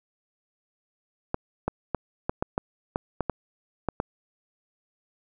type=clicks; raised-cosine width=1 ms; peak=-11 dBFS; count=11; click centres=1.344 / 1.68 / 1.947 / 2.295 / 2.425 / 2.579 / 2.959 / 3.207 / 3.297 / 3.887 / 4.001 s; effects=none